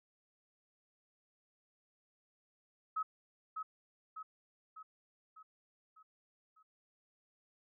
sine tone with echo, 1280 Hz, D#6, 49 cents sharp, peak -33 dBFS, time 2.96-3.03 s, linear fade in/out 10 ms, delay 600 ms, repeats 6, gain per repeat -5 dB, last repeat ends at 6.63 s, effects none

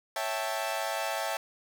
sawtooth chord, A dominant seventh, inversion first, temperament equal, 554.4 / 659.3 / 784 / 880 Hz, C#5 / E5 / G5 / A5, 0 / 0 / 0 / 0 cents, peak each -34 / -30 / -33 / -32 dBFS, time 0.16-1.37 s, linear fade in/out 2 ms, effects 10-bit

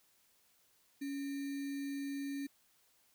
sine tone with sample-and-hold, 279 Hz, C#4, 11 cents sharp, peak -37 dBFS, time 1.01-2.47 s, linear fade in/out 10 ms, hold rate 2100 Hz, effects white hiss -71 dBFS RMS until 3.14 s

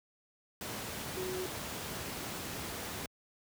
sine tone in noise, 370 Hz, F#4, in tune, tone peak -36 dBFS, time 1.17-1.46 s, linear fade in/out 2 ms, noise pink, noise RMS -40 dBFS, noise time 0.61-3.06 s, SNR +1 dB, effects high-pass 80 Hz 12 dB/octave

